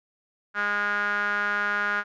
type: tone with band-pass filter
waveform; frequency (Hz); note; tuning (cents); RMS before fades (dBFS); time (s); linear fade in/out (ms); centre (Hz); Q
sawtooth; 205.4; G#3; -19; -26; 0.54-2.04; 50; 1500; 6.9
effects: resampled to 16000 Hz